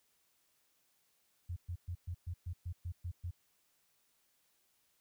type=tone bursts; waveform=sine; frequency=87.4 Hz; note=F2; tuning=2 cents sharp; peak=-37 dBFS; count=10; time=1.49-3.31 s; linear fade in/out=10 ms; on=74 ms; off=120 ms; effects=white hiss -75 dBFS RMS until 5 s